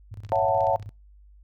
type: tone with tremolo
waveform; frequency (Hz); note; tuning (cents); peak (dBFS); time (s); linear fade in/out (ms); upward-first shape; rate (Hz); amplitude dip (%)
sine; 102.1; G#2; -29; -34; 0.11-0.9; 10; square; 16; 75
type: clicks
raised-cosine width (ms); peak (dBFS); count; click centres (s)
0.2; -30; 6; 0.249 / 0.292 / 0.357 / 0.607 / 0.669 / 0.826
type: chord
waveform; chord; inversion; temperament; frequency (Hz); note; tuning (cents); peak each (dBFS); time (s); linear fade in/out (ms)
sine; F# minor seventh; second; just; 555 / 666 / 740 / 888; C#5 / E5 / F#5 / A5; +2 / +18 / 0 / +16; -25; 0.32-0.76; 0
effects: noise-tail reverb RT60 0.3 s tail -26 dB re dry + added 50 Hz sine -49 dBFS peak until 1.43 s